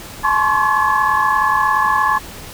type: tone cluster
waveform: sine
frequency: 857 / 1041 / 1078 / 1130 / 1705 Hz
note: A5 / C6 / C#6 / C#6 / G#6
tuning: -46 / -9 / -49 / +33 / +45 cents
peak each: -19 dBFS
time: 0.23-2.19 s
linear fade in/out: 20 ms
effects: pink hiss -34 dBFS RMS until 2.53 s